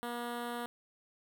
10% pulse tone with notch filter, 239.3 Hz, A#3, 46 cents sharp, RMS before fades -39 dBFS, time 0.03-0.66 s, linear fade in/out 0 ms, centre 6000 Hz, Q 1.2, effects none

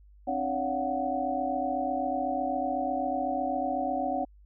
sine tone cluster, 265.8 / 299.8 / 565 / 698 / 746 Hz, C4 / D4 / C#5 / F5 / F#5, +27 / +36 / +33 / -1 / +14 cents, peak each -34 / -37 / -34 / -35 / -30 dBFS, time 0.27-4.25 s, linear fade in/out 10 ms, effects added 50 Hz sine -52 dBFS peak until 4.45 s

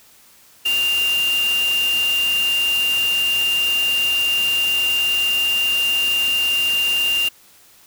sine tone in noise, 2794 Hz, F7, in tune, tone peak -16 dBFS, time 0.65-7.29 s, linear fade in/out 10 ms, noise white, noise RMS -29 dBFS, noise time 0.65-7.29 s, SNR +10 dB, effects white hiss -50 dBFS RMS until 7.86 s

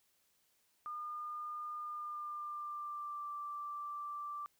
sine tone with pitch glide, 1212 to 1172.7 Hz, D#6 to D6, -46 to -3 cents, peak -40 dBFS, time 0.86-4.46 s, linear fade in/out 0 ms, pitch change -57 cents, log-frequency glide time 1.76-3.31 s, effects white hiss -75 dBFS RMS until 4.59 s

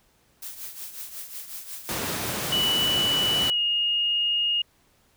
blue noise with tremolo, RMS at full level -35 dBFS, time 0.42-2.98 s, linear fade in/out 5 ms, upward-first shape triangle, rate 5.5 Hz, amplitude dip 70%
pink high-pass noise, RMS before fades -30 dBFS, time 1.89-3.5 s, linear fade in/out 0 ms, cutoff 110 Hz, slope 12 dB/octave
sine tone with pitch glide, 2960 to 2853 Hz, F#7 to F7, 0 to +36 cents, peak -21 dBFS, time 2.52-4.62 s, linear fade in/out 5 ms, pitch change -64 cents, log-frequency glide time 3.46-3.59 s
effects pink hiss -63 dBFS RMS until 5.16 s

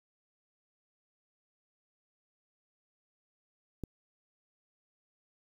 click, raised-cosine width 3 ms, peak -24 dBFS, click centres 3.837 s, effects 9-bit

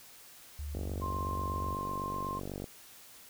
sine tone with pitch glide, 73.42 to 79.15 Hz, D2 to D#2, 0 to +30 cents, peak -36 dBFS, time 0.59-1.74 s, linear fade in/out 0 ms, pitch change +130 cents, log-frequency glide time 0.73-0.97 s
click train, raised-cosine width 2 ms, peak -26 dBFS, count 92, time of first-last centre 0.75-2.642 s, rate 48.1 Hz
sine tone, 1054 Hz, C6, 12 cents sharp, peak -35 dBFS, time 1.01-2.4 s, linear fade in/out 20 ms
effects white hiss -54 dBFS RMS until 3.29 s

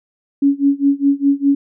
sine tone with tremolo, 280 Hz, C#4, 18 cents sharp, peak -8 dBFS, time 0.42-1.55 s, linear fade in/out 5 ms, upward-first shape sine, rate 4.9 Hz, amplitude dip 95%, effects none

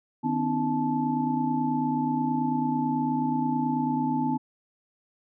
sine tone cluster, 153.8 / 252.7 / 281.5 / 311.2 / 871 Hz, D#3 / B3 / C#4 / D#4 / A5, -20 / +40 / +27 / 0 / -18 cents, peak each -34 / -26 / -34 / -33 / -29 dBFS, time 0.23-4.38 s, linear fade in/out 20 ms, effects none

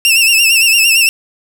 sawtooth tone with vibrato, 2694 Hz, E7, 37 cents sharp, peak -4 dBFS, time 0.05-1.09 s, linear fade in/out 0 ms, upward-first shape sine, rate 8.8 Hz, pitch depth 73 cents each way, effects none

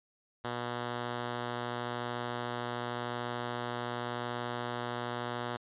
5% pulse tone, 120.9 Hz, B2, 36 cents flat, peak -23 dBFS, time 0.44-5.57 s, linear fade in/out 10 ms, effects resampled to 8000 Hz

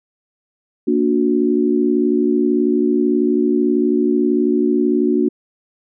sine chord, Bb augmented, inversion none, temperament just, 233.1 / 291.4 / 364.2 Hz, Bb3 / D4 / F#4, 0 / -13 / -27 cents, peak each -18 / -17 / -17 dBFS, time 0.87-5.29 s, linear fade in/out 10 ms, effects none

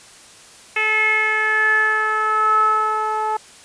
10% pulse tone with low-pass filter sweep, 432.5 Hz, A4, 30 cents flat, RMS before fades -18 dBFS, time 0.76-3.37 s, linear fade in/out 5 ms, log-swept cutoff 2400 to 1000 Hz, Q 7.9, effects white hiss -44 dBFS RMS until 3.64 s + resampled to 22050 Hz

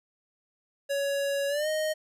square tone with pitch glide, 560 to 621.4 Hz, C#5 to D#5, +18 to -2 cents, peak -27 dBFS, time 0.89-1.94 s, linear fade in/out 20 ms, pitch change +180 cents, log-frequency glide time 1.48-1.68 s, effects resampled to 32000 Hz

